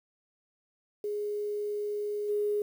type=tone with level steps; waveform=sine; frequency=415.3 Hz; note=G#4; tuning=in tune; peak=-30 / -26 dBFS; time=1.04-2.62 s; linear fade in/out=2 ms; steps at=2.28 s; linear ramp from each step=20 ms; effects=9-bit